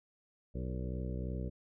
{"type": "harmonic tone with a mistuned harmonic", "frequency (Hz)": 63, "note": "B1", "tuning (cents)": 35, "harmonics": [1, 2, 3, 4, 5, 6, 7, 8, 9], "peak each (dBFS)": [-38, -41, -43, -49, -49, -51, -50, -53, -52], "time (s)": [0.54, 1.5], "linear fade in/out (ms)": 20, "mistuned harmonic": 7, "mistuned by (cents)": 31, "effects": []}